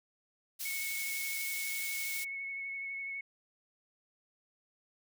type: high-pass noise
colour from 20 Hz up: white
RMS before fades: -39 dBFS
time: 0.59-2.25 s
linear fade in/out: 20 ms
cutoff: 3200 Hz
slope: 12 dB/octave
type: tone with vibrato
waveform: sine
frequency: 2202 Hz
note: C#7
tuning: 12 cents flat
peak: -37 dBFS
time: 0.65-3.21 s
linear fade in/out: 5 ms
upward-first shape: sine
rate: 12 Hz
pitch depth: 15 cents each way
effects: none